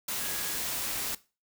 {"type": "tone in noise", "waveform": "sine", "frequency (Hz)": 1661.2, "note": "G#6", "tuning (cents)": 0, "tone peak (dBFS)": -44, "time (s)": [0.2, 0.58], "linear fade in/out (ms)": 5, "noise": "white", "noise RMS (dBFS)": -33, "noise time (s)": [0.08, 1.15], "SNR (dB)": -14, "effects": ["noise-tail reverb RT60 0.3 s tail -18 dB re dry"]}